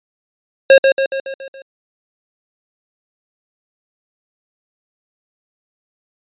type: tone with echo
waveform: square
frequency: 540 Hz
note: C#5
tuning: 45 cents flat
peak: -4 dBFS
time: 0.7-0.78 s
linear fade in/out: 2 ms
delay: 140 ms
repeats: 6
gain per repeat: -5 dB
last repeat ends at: 1.62 s
effects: resampled to 8000 Hz